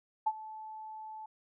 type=tone with ADSR envelope; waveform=sine; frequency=870 Hz; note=A5; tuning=20 cents flat; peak=-24 dBFS; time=0.26-1.26 s; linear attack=11 ms; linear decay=47 ms; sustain=-18 dB; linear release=5 ms; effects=none